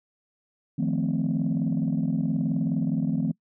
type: chord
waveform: sine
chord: F dominant seventh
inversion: third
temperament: equal with one note detuned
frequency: 155.56 / 174.61 / 220 / 259.2 Hz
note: Eb3 / F3 / A3 / C4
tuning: 0 / 0 / 0 / -16 cents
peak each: -27 dBFS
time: 0.78-3.32 s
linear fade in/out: 10 ms
effects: noise-tail reverb RT60 0.1 s tail -25 dB re dry + tanh soft clip ceiling -17 dBFS